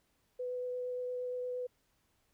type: tone with vibrato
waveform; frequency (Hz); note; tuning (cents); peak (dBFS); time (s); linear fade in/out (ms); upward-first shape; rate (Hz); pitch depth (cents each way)
sine; 498.1; B4; +15; -35; 0.39-1.67; 10; triangle; 8.6; 10
effects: pink hiss -75 dBFS RMS until 2.33 s